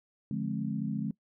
sine chord, D half-diminished seventh, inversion none, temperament just, 146.83 / 176.2 / 211.4 / 264.3 Hz, D3 / F3 / Ab3 / C4, 0 / +16 / +31 / +18 cents, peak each -36 / -37 / -33 / -38 dBFS, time 0.31-1.11 s, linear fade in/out 2 ms, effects noise-tail reverb RT60 0.1 s tail -21 dB re dry

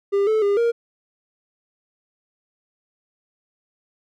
triangle tone with pitch steps, 399.4 / 436.1 / 403.8 / 467.9 Hz, G4 / A4 / G#4 / A#4, +32 / -15 / -49 / +6 cents, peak -14 dBFS, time 0.12-0.72 s, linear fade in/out 20 ms, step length 150 ms, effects none

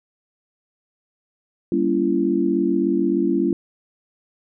sine chord, G diminished seventh, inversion none, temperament just, 196 / 235.2 / 282.2 / 338.7 Hz, G3 / Bb3 / Db4 / Fb4, 0 / +16 / +31 / +47 cents, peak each -24 / -25 / -22 / -20 dBFS, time 1.72-3.53 s, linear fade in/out 2 ms, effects none

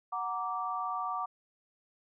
sine chord, Gb augmented, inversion none, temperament equal with one note detuned, 740 / 932.3 / 1167.2 Hz, Gb5 / Bb5 / D6, 0 / 0 / -11 cents, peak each -37 / -39 / -34 dBFS, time 0.12-1.26 s, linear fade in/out 10 ms, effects none

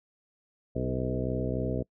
harmonic tone with a mistuned harmonic, 63.4 Hz, B1, 46 cents sharp, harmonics 1 / 2 / 3 / 4 / 5 / 6 / 7 / 8 / 10, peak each -36 / -33 / -38 / -35 / -39 / -38 / -37 / -37 / -39 dBFS, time 0.75-1.83 s, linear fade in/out 10 ms, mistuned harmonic 7, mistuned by -15 cents, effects noise-tail reverb RT60 0.1 s tail -25 dB re dry

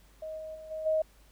sine tone with level steps, 629 Hz, D#5, 19 cents sharp, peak -36 / -38 / -43 / -34 / -24 dBFS, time 0.22-1.02 s, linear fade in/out 5 ms, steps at 0.37 / 0.54 / 0.7 / 0.85 s, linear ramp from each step 20 ms, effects added 50 Hz sine -58 dBFS peak until 1.31 s + pink hiss -63 dBFS RMS until 1.31 s

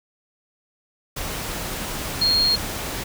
sine tone in noise, 4252 Hz, C8, 27 cents sharp, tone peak -16 dBFS, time 2.21-2.56 s, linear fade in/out 10 ms, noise pink, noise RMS -29 dBFS, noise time 1.16-3.04 s, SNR +10 dB, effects none

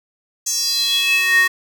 square tone with high-pass filter sweep, 371.3 Hz, F#4, 6 cents sharp, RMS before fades -17 dBFS, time 0.46-1.48 s, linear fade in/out 10 ms, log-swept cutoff 6600 to 1600 Hz, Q 6.3, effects none

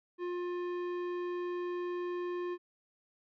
sine tone with tanh clipping, 354.2 Hz, F4, 24 cents sharp, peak -36 dBFS, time 0.18-2.58 s, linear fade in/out 50 ms, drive 14 dB, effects none

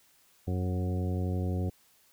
harmonic tone with a mistuned harmonic, 91.5 Hz, F#2, 19 cents flat, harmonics 1 / 2 / 3 / 4 / 5 / 6 / 8, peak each -29 / -35 / -39 / -41 / -43 / -45 / -47 dBFS, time 0.47-1.7 s, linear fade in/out 10 ms, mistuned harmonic 1, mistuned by -23 cents, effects white hiss -64 dBFS RMS until 2.12 s

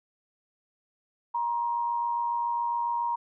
sine tone pair together, 947 / 1054.2 Hz, A#5 / C6, +27 / +13 cents, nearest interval major second, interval 186 cents, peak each -26 / -36 dBFS, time 1.34-3.16 s, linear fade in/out 10 ms, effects none

